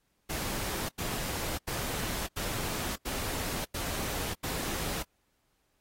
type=noise bursts; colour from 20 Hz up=pink; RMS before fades=-35 dBFS; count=7; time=0.29-5.03 s; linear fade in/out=10 ms; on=600 ms; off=90 ms; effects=pink hiss -75 dBFS RMS until 5.8 s + AAC 48 kbps